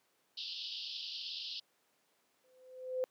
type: band-pass noise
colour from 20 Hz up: white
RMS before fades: -43 dBFS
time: 0.37-1.6 s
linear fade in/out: 5 ms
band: 2800 to 5100 Hz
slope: 96 dB/octave
type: tone with exponential growth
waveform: sine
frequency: 512 Hz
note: C5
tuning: 38 cents flat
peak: -29 dBFS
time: 2.44-3.04 s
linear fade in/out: 0 ms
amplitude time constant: 130 ms
effects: pink hiss -74 dBFS RMS until 3.1 s + high-pass 300 Hz 12 dB/octave